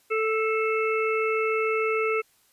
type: harmonic tone with a mistuned harmonic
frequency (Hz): 440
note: A4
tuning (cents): 0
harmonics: 1 / 3 / 5 / 6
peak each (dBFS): -24 / -29 / -31 / -32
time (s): 0.1-2.22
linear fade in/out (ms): 20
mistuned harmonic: 5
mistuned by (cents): -21
effects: white hiss -63 dBFS RMS until 2.52 s + resampled to 32000 Hz